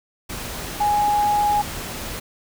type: tone in noise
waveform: sine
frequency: 830 Hz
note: G#5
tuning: 1 cent flat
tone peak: -16 dBFS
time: 0.8-1.62 s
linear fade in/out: 10 ms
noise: pink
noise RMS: -31 dBFS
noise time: 0.29-2.2 s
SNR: +12 dB
effects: none